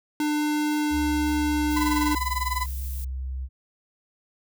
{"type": "tone", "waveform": "square", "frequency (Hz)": 299.7, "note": "D4", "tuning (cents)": 35, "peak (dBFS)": -23, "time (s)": [0.2, 2.15], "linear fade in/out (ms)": 2}
{"type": "tone with pitch glide", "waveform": "sine", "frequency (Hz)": [71.5, 65.19], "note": ["D2", "C2"], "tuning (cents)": [-46, -6], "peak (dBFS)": -28, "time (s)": [0.9, 3.49], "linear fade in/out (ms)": 50, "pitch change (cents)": -160, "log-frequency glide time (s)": [1.42, 1.93]}
{"type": "noise", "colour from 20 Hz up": "violet", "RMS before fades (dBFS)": -40, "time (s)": [1.7, 3.05], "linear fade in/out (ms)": 10}
{"type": "tone with tremolo", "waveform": "35% pulse", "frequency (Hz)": 1005, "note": "B5", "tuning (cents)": 30, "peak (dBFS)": -21, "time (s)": [1.76, 2.66], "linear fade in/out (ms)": 10, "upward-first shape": "sine", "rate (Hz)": 20, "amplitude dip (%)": 85}
{"effects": []}